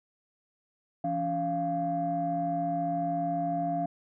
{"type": "tone cluster", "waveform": "sine", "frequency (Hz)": [168.8, 282.9, 693], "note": ["E3", "C#4", "F5"], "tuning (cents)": [41, 35, -14], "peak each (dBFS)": [-34, -33, -28], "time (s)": [1.04, 3.86], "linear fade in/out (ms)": 5, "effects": ["tanh soft clip ceiling -20 dBFS"]}